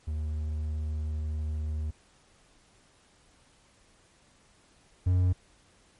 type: tone pair in turn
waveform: triangle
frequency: 76.7 / 90.92 Hz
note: D#2 / F#2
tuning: -24 / -30 cents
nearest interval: minor third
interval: 294 cents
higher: second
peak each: -27 / -19 dBFS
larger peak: second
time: 0.07-1.91 / 5.06-5.33 s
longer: first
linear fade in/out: 10 ms
effects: pink hiss -62 dBFS RMS until 5.99 s + MP3 48 kbps